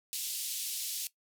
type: band-pass noise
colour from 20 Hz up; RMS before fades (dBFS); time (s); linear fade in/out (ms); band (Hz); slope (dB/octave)
white; -37; 0.13-1.07; 0; 3000 to 14000; 24
effects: noise-tail reverb RT60 0.1 s tail -17 dB re dry